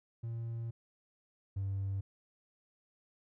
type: tone pair in turn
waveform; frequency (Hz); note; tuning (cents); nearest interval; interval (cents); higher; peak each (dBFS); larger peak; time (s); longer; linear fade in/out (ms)
triangle; 115.5 / 97.7; A#2 / G2; -16 / -5; minor third; 289; first; -34 / -30; second; 0.23-0.71 / 1.56-2.01; first; 10
effects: tanh soft clip ceiling -29 dBFS